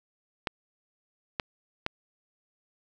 clicks, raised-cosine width 0.3 ms, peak -12 dBFS, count 3, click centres 0.472 / 1.398 / 1.864 s, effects none

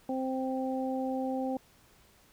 harmonic tone, 261.6 Hz, C4, in tune, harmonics 1 / 2 / 3, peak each -32 / -35 / -37 dBFS, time 0.09-1.57 s, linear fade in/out 2 ms, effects pink hiss -62 dBFS RMS until 2.32 s

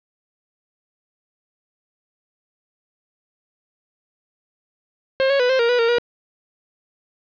45% pulse tone with pitch steps, 533 / 554 / 494.9 / 524 / 468.1 / 489.7 / 462.1 / 478.5 Hz, C5 / C#5 / B4 / C5 / A#4 / B4 / A#4 / A#4, +32 / -1 / +4 / +2 / +7 / -15 / -15 / +45 cents, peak -15 dBFS, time 5.2-5.984 s, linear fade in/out 0 ms, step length 98 ms, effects resampled to 11025 Hz + 8-bit

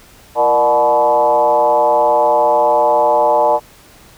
sine tone with frequency modulation, 731 Hz, F#5, 21 cents flat, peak -9 dBFS, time 0.35-3.6 s, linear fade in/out 50 ms, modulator 131 Hz, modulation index 1.8, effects pink hiss -44 dBFS RMS until 4.17 s

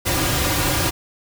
pink noise with comb filter, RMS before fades -20 dBFS, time 0.05-0.91 s, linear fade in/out 20 ms, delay 4.6 ms, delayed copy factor -0.85, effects none

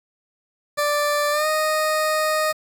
20% pulse tone with pitch glide, 587.3 to 620.1 Hz, D5 to D#5, 0 to -6 cents, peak -14 dBFS, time 0.77-2.53 s, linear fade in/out 20 ms, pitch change +94 cents, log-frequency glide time 1.31-1.47 s, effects 7-bit

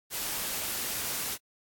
white noise, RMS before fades -33 dBFS, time 0.1-1.38 s, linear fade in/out 50 ms, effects AAC 64 kbps

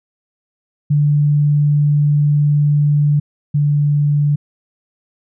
sine tone pair in turn, 146.83 / 146.17 Hz, D3 / D3, 0 / -8 cents, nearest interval unison, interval 8 cents, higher first, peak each -10 / -11 dBFS, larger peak first, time 0.9-3.2 / 3.54-4.36 s, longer first, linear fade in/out 10 ms, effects none

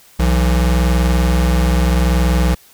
square tone pair together, 62.7 / 167.39 Hz, B1 / E3, +27 / +27 cents, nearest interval octave + perfect fourth, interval 1700 cents, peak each -13 / -19 dBFS, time 0.19-2.55 s, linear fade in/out 10 ms, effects white hiss -47 dBFS RMS until 2.73 s

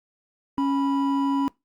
triangle tone pair together, 276.3 / 984 Hz, C#4 / B5, -6 / -7 cents, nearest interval octave + minor seventh, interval 2199 cents, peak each -19 / -26 dBFS, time 0.58-1.48 s, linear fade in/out 0 ms, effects noise-tail reverb RT60 0.2 s tail -23 dB re dry + Opus 48 kbps

